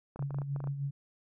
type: clicks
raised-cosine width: 1 ms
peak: -30 dBFS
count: 11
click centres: 0.16 / 0.193 / 0.225 / 0.307 / 0.345 / 0.386 / 0.418 / 0.562 / 0.604 / 0.641 / 0.673 s
type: tone with tremolo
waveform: sine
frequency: 140 Hz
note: C#3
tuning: 18 cents sharp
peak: -30 dBFS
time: 0.19-0.91 s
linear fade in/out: 10 ms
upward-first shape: sine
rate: 6.5 Hz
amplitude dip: 55%
effects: none